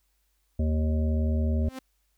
harmonic tone, 77.78 Hz, D#2, in tune, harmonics 1 / 3 / 5 / 7 / 8, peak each -23 / -30 / -40 / -40 / -40 dBFS, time 0.59-1.69 s, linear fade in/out 5 ms
sawtooth tone with exponential growth, 261.6 Hz, C4, in tune, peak -29 dBFS, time 1.58-1.79 s, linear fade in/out 5 ms, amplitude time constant 45 ms
effects added 50 Hz sine -70 dBFS peak until 2.17 s + white hiss -74 dBFS RMS until 2.17 s

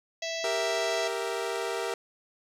harmonic tone, 659.3 Hz, E5, in tune, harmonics 1 / 3 / 4 / 5 / 6 / 7 / 8 / 9 / 10, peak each -34 / -39 / -40 / -41 / -42 / -42 / -43 / -44 / -44 dBFS, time 0.22-1.08 s, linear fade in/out 5 ms
sawtooth chord, E diminished, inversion first, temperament equal, 392 / 466.2 / 659.3 Hz, G4 / Bb4 / E5, 0 / 0 / 0 cents, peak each -30 / -29 / -32 dBFS, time 0.44-1.94 s, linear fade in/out 2 ms
effects low-pass 10000 Hz 12 dB/octave + 10-bit

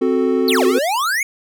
triangle chord, F# diminished, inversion second, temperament equal, 261.6 / 370 / 440 Hz, C4 / F#4 / A4, 0 / 0 / 0 cents, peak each -16 / -16 / -17 dBFS, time 0.01-0.79 s, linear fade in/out 10 ms
square exponential two-way sweep, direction down then up, 4711 to 349.2 to 2272 Hz, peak -17 dBFS, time 0.48-1.23 s, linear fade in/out 2 ms, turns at 0.66 s
effects none

